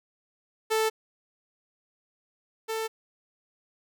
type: tone pair in turn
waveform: sawtooth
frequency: 440 / 444.1 Hz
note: A4 / A4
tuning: 0 / +16 cents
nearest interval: unison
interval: 16 cents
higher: second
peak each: -19 / -25 dBFS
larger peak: first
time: 0.7-0.9 / 2.68-2.88 s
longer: neither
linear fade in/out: 20 ms
effects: none